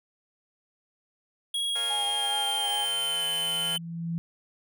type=tone with pitch glide; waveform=square; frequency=3308 to 3051 Hz; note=G#7 to G7; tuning=-8 to -48 cents; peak=-27 dBFS; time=1.54-3.78 s; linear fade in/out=5 ms; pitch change=-140 cents; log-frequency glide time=1.67-3.24 s
type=chord; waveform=15% pulse; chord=Bb minor seventh; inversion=none; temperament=equal; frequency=466.2 / 554.4 / 698.5 / 830.6 Hz; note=Bb4 / Db5 / F5 / Ab5; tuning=0 / 0 / 0 / 0 cents; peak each=-38 / -39 / -35 / -36 dBFS; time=1.75-3.77 s; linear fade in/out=10 ms
type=tone with vibrato; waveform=sine; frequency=823 Hz; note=G#5; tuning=16 cents flat; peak=-32 dBFS; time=1.9-2.85 s; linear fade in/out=5 ms; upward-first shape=triangle; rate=4.8 Hz; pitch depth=26 cents each way
type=tone with exponential growth; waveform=sine; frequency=167.5 Hz; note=E3; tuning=28 cents sharp; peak=-26 dBFS; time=2.7-4.18 s; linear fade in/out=0 ms; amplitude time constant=320 ms
effects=none